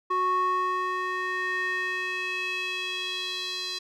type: tone with band-pass filter sweep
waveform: square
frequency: 368.2 Hz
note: F#4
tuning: 8 cents flat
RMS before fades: -29 dBFS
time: 0.1-3.79 s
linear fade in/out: 10 ms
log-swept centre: 1000 to 4300 Hz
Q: 3.6
effects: none